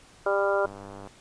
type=harmonic tone; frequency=198.6 Hz; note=G3; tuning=23 cents sharp; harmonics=2 / 3 / 4 / 5 / 6 / 7; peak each=-27 / -25 / -33 / -32 / -35 / -30 dBFS; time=0.26-0.66 s; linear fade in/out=5 ms
type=click train; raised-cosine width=1 ms; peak=-28 dBFS; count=43; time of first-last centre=0.65-1.073 s; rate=99.3 Hz
effects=pink hiss -54 dBFS RMS until 1.2 s + resampled to 22050 Hz